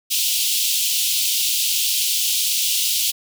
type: high-pass noise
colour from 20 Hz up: pink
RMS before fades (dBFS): -20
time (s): 0.1-3.12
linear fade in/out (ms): 20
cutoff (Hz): 2800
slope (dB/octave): 48
effects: none